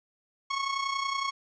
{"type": "tone with amplitude modulation", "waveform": "sawtooth", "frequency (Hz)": 1099, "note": "C#6", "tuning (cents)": -15, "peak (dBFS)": -22, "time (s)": [0.5, 1.31], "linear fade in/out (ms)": 10, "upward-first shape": "sine", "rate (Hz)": 30.8, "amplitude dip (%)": 60, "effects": ["resampled to 16000 Hz", "10-bit"]}